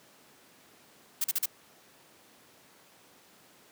blue noise bursts, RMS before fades -28 dBFS, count 4, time 1.21-1.458 s, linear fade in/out 5 ms, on 32 ms, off 40 ms, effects pink hiss -58 dBFS RMS until 3.71 s + high-pass 200 Hz 12 dB/octave

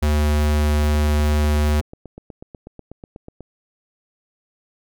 square tone, 74.8 Hz, D2, 32 cents sharp, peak -16 dBFS, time 0.02-1.81 s, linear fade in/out 10 ms
click train, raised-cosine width 2 ms, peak -23 dBFS, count 22, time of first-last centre 0.83-3.407 s, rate 8.15 Hz
effects none

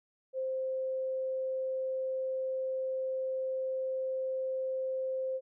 sine tone, 523.3 Hz, C5, in tune, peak -31 dBFS, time 0.33-5.41 s, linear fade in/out 50 ms, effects none

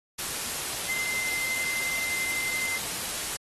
sine tone in noise, 2073 Hz, C7, 17 cents flat, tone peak -30 dBFS, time 0.88-2.78 s, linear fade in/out 10 ms, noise white, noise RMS -32 dBFS, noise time 0.18-3.37 s, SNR -1 dB, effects AAC 32 kbps

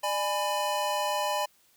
square chord, G# diminished, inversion second, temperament just, 598 / 830.6 / 996.7 Hz, D5 / G#5 / B5, +31 / 0 / +16 cents, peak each -32 dBFS, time 0.03-1.46 s, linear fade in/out 10 ms, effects white hiss -64 dBFS RMS until 1.76 s

